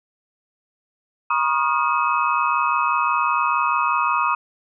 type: tone cluster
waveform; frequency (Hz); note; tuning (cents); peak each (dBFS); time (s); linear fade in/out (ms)
sine; 960 / 1086 / 1231 / 1400 / 2556; B5 / C#6 / D#6 / F6 / D#7; -49 / -36 / -19 / +4 / +46; -23 / -23 / -21 / -29 / -27; 1.3-4.35; 5
effects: none